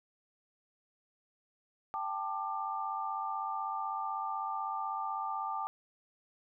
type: chord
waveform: sine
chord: G suspended second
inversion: none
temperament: equal with one note detuned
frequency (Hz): 784 / 880 / 1190.4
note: G5 / A5 / D6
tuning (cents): 0 / 0 / +23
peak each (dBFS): -39 / -38 / -37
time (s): 1.94-5.67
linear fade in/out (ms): 0
effects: none